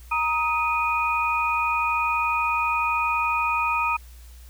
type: tone cluster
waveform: sine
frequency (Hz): 937 / 1258 / 2472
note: A#5 / D#6 / D#7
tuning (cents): +9 / +19 / -12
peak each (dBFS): -25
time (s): 0.11-3.97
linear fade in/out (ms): 10
effects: added 60 Hz sine -42 dBFS peak until 4.49 s + white hiss -54 dBFS RMS until 4.49 s